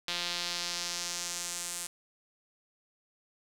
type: tone with band-pass filter sweep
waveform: sawtooth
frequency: 174.61 Hz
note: F3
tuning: in tune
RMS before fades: -36 dBFS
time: 0.08-1.87 s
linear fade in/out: 2 ms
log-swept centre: 3800 to 8600 Hz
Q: 1.9
effects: 9-bit